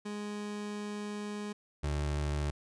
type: tone pair in turn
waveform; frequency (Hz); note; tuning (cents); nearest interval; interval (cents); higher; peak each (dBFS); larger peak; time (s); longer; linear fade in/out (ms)
30% pulse; 207.7 / 73.6; G#3 / D2; 0 / +4; octave + tritone; 1796; first; -34 / -28; second; 0.05-1.53 / 1.83-2.51; first; 10
effects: resampled to 22050 Hz